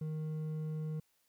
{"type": "tone with hard clipping", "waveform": "sine", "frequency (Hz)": 155.56, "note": "D#3", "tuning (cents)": 0, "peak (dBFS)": -37, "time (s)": [0.01, 1], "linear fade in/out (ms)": 5, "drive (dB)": 5, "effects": ["white hiss -75 dBFS RMS until 1.28 s"]}